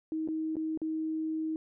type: tone with dropouts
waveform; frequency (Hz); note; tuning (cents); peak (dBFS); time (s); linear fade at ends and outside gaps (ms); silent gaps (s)
sine; 316.4; D#4; +29; -30; 0.12-1.56; 1; 0.276-0.286 / 0.556-0.567 / 0.775-0.817
effects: none